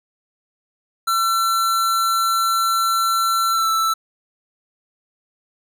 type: tone with pitch glide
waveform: square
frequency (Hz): 1350 to 1323.7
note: E6 to E6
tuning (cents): +41 to +7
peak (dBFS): -17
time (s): 1.07-3.94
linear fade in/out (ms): 10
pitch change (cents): -34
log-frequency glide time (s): 3.5-3.7
effects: none